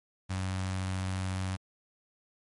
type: tone with notch filter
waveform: sawtooth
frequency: 93.9 Hz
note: F#2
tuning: 26 cents sharp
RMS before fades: -33 dBFS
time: 0.29-1.57 s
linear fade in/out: 20 ms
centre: 410 Hz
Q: 0.89
effects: MP3 48 kbps